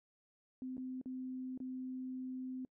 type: tone with dropouts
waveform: sine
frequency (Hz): 257.3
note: C4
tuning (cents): -29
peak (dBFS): -40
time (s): 0.62-2.65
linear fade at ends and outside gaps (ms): 1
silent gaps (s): 0.769-0.779 / 1.014-1.058 / 1.576-1.602
effects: noise-tail reverb RT60 0.1 s tail -26 dB re dry